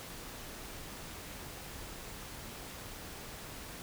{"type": "silence", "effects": ["pink hiss -46 dBFS RMS until 3.82 s"]}